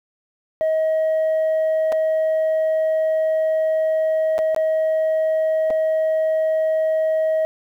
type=tone with dropouts; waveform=sine; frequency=634 Hz; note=D#5; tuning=32 cents sharp; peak=-14 dBFS; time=0.61-7.45 s; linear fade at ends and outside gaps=0 ms; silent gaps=1.921-1.925 / 4.381-4.389 / 4.547-4.563 / 5.703-5.707 s; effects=tanh soft clip ceiling -15 dBFS + 9-bit